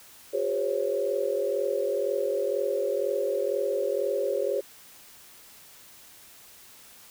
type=tone cluster; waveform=sine; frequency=361.8 / 406 / 511 / 553 Hz; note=F#4 / G#4 / C5 / C#5; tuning=-39 / -39 / -41 / -4 cents; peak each=-35 / -29 / -31 / -28 dBFS; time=0.33-4.61 s; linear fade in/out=10 ms; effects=white hiss -51 dBFS RMS until 7.1 s